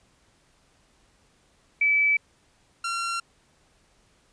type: tone pair in turn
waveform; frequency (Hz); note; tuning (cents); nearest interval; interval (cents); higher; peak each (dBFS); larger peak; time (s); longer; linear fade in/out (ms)
sine / sawtooth; 2303 / 1369.4; D7 / F6; -34 / -34; major sixth; 900; first; -18 / -23; first; 1.81-2.17 / 2.84-3.2; neither; 5
effects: pink hiss -63 dBFS RMS until 4.32 s + resampled to 22050 Hz